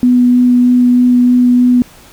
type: tone with vibrato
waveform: sine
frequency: 246.9 Hz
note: B3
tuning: in tune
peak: -5 dBFS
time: 0.03-1.82 s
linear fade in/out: 0 ms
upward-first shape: sine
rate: 3.2 Hz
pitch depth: 8 cents each way
effects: pink hiss -40 dBFS RMS until 2.12 s